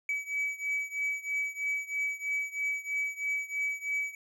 triangle beating tone pair, 2283 / 2286.1 Hz, D7 / D7, -50 / -47 cents, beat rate 3.1 Hz, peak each -31 / -33 dBFS, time 0.09-4.15 s, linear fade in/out 2 ms, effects none

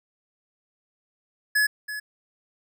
square tone with echo, 1700 Hz, G#6, 40 cents sharp, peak -19 dBFS, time 1.55-1.67 s, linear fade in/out 10 ms, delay 330 ms, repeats 1, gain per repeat -12 dB, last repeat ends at 2 s, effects none

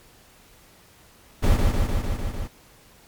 brown noise with echo, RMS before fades -17 dBFS, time 1.42-1.58 s, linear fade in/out 20 ms, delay 150 ms, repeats 6, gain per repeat -2 dB, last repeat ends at 2.48 s, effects pink hiss -53 dBFS RMS until 3.07 s + MP3 96 kbps

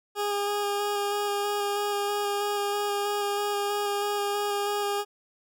20% pulse tone with vibrato, 408.8 Hz, G#4, 27 cents flat, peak -21 dBFS, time 0.15-5.05 s, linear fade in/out 50 ms, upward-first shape square, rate 3.1 Hz, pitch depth 11 cents each way, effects none

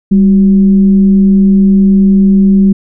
sine tone with frequency modulation, 196.7 Hz, G3, 6 cents sharp, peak -3 dBFS, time 0.11-2.73 s, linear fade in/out 10 ms, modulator 172 Hz, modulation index 0.26, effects none

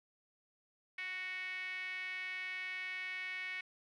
5% pulse tone with band-pass filter, 370 Hz, F#4, in tune, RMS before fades -42 dBFS, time 0.98-3.61 s, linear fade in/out 5 ms, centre 2100 Hz, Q 7.3, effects resampled to 22050 Hz + 12-bit

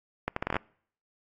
accelerating click train, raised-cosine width 0.5 ms, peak -13 dBFS, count 9, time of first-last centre 0.28-0.566 s, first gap 84 ms, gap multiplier 0.73, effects noise-tail reverb RT60 0.6 s tail -26 dB re dry + AAC 32 kbps

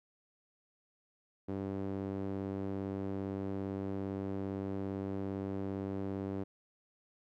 sawtooth tone with band-pass filter, 97.6 Hz, G2, 7 cents flat, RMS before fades -38 dBFS, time 1.48-6.44 s, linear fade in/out 10 ms, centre 330 Hz, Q 1.3, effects none

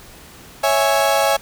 35% pulse chord, C# minor, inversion none, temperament equal, 554.4 / 659.3 / 830.6 Hz, C#5 / E5 / G#5, 0 / 0 / 0 cents, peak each -17 dBFS, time 0.63-1.37 s, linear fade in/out 10 ms, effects pink hiss -42 dBFS RMS until 1.41 s

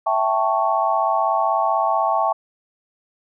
sine chord, A dominant seventh, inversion second, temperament equal, 659.3 / 784 / 880 / 1108.7 Hz, E5 / G5 / A5 / C#6, 0 / 0 / 0 / 0 cents, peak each -22 dBFS, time 0.06-2.33 s, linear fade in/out 10 ms, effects none

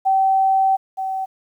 sine tone pair in turn, 770 / 765.1 Hz, G5 / G5, -31 / -42 cents, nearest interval unison, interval 11 cents, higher first, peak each -13 / -21 dBFS, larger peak first, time 0.05-0.77 / 0.97-1.26 s, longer first, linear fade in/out 20 ms, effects 9-bit

